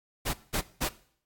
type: noise bursts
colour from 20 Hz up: pink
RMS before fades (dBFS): -29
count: 3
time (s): 0.25-0.891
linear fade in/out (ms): 20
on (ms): 87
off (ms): 190
effects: noise-tail reverb RT60 0.6 s tail -19 dB re dry + AAC 64 kbps